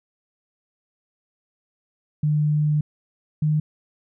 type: tone pair in turn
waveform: sine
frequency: 150.3 / 152.66 Hz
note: D3 / D#3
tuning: +40 / -33 cents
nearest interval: unison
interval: 27 cents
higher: second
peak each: -17 dBFS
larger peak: neither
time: 2.23-2.81 / 3.42-3.6 s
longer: first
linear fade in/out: 5 ms
effects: none